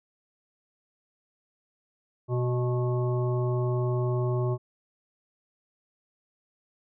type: harmonic tone with a mistuned harmonic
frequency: 123.8 Hz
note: B2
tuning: 5 cents sharp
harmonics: 1 / 3 / 5 / 7 / 9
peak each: -25 / -30 / -36 / -42 / -40 dBFS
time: 2.28-4.58 s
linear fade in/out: 50 ms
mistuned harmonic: 9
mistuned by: -37 cents
effects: none